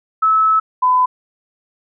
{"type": "tone pair in turn", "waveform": "sine", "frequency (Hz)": [1300, 1006.6], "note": ["E6", "B5"], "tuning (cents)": [-24, 33], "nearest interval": "major third", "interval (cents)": 443, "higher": "first", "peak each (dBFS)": -10, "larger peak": "neither", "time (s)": [[0.22, 0.6], [0.82, 1.06]], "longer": "first", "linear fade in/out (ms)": 10, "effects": []}